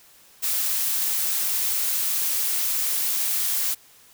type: noise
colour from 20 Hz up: blue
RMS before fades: -24 dBFS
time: 0.42-3.75 s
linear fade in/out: 20 ms
effects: white hiss -53 dBFS RMS until 4.13 s